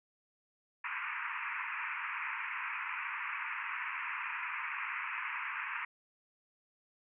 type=band-pass noise; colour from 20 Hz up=white; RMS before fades=-39 dBFS; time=0.84-5.85 s; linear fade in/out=5 ms; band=920 to 2600 Hz; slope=96 dB/octave; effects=none

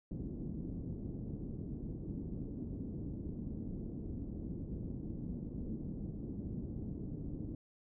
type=low-pass noise; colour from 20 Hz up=white; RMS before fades=-42 dBFS; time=0.11-7.55 s; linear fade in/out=2 ms; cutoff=290 Hz; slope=24 dB/octave; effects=none

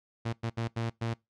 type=tone bursts at uneven times; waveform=sawtooth; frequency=115.1 Hz; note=A#2; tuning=22 cents flat; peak=-26 dBFS; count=5; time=0.25-0.33 / 0.43-0.5 / 0.57-0.68 / 0.76-0.9 / 1.01-1.14 s; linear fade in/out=10 ms; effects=noise-tail reverb RT60 0.2 s tail -23 dB re dry + low-pass 5000 Hz 12 dB/octave

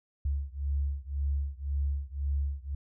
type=beating tone pair; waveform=sine; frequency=69.5 / 71.4 Hz; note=C#2 / D2; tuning=+5 / -48 cents; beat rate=1.9 Hz; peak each=-31 / -32 dBFS; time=0.25-2.75 s; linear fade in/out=5 ms; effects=none

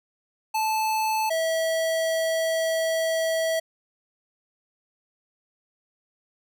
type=tone pair in turn; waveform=square; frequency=873 / 649.9 Hz; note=A5 / E5; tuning=-14 / -25 cents; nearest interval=perfect fourth; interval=511 cents; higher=first; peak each=-23 dBFS; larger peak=neither; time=0.54-1.3 / 1.3-3.6 s; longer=second; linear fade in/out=10 ms; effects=none

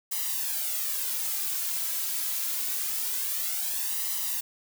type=noise with flanger; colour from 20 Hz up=blue; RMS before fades=-30 dBFS; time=0.11-4.41 s; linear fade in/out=10 ms; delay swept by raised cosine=1 to 3.1 ms; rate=0.25 Hz; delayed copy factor=+0.8; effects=none

